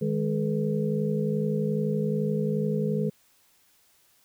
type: tone cluster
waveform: sine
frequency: 155.4 / 207 / 428.3 / 490.8 Hz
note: D#3 / G#3 / A4 / B4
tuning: -2 / -5 / -47 / -11 cents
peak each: -28 / -28 / -30 / -33 dBFS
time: 0.01-3.1 s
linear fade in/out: 10 ms
effects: white hiss -63 dBFS RMS until 4.24 s